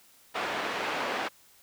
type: band-pass noise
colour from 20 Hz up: pink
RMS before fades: -32 dBFS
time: 0.34-1.29 s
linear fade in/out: 20 ms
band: 460 to 2600 Hz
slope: 12 dB/octave
effects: white hiss -59 dBFS RMS until 1.62 s